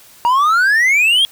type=exponential sweep; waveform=triangle; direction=up; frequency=932.3 to 3322 Hz; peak=-8 dBFS; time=0.25-1.25 s; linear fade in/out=0 ms; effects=white hiss -44 dBFS RMS until 1.31 s